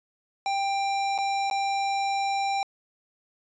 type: tone with dropouts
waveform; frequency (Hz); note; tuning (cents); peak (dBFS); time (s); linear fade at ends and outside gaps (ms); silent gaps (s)
square; 790; G5; +13; -25; 0.46-2.63; 1; 1.179-1.186 / 1.5-1.511
effects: resampled to 16000 Hz